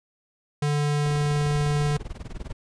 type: tone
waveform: square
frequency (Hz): 146.83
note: D3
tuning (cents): 0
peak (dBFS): -22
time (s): 0.62-1.97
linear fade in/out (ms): 5
type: noise with tremolo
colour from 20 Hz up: brown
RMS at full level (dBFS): -32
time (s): 1.05-2.53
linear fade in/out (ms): 10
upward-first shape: sine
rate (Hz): 20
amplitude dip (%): 95
effects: resampled to 22050 Hz